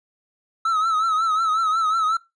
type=tone with vibrato; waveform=triangle; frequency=1300 Hz; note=E6; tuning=24 cents flat; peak=-16 dBFS; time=0.65-2.17 s; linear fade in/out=5 ms; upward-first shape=triangle; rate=5.5 Hz; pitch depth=84 cents each way; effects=noise-tail reverb RT60 0.2 s tail -19 dB re dry + resampled to 22050 Hz